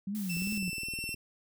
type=tone with vibrato; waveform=sine; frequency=190 Hz; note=F#3; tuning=46 cents sharp; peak=-32 dBFS; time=0.07-0.7 s; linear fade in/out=5 ms; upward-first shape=triangle; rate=2.7 Hz; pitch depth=230 cents each way
type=noise; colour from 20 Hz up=blue; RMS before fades=-45 dBFS; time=0.15-0.58 s; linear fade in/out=0 ms
type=tone with pitch glide; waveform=sawtooth; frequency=2668 to 2702 Hz; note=E7 to E7; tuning=+20 to +42 cents; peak=-32 dBFS; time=0.29-1.15 s; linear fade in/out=10 ms; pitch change=+22 cents; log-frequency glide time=0.77-0.89 s
type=click train; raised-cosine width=3 ms; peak=-32 dBFS; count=16; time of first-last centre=0.37-1.143 s; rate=19.4 Hz
effects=none